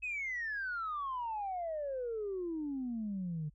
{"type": "exponential sweep", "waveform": "sine", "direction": "down", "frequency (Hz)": [2583, 146.83], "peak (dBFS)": -34, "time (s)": [0.02, 3.5], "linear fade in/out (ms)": 20, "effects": ["tanh soft clip ceiling -31 dBFS", "added 50 Hz sine -61 dBFS peak until 3.54 s"]}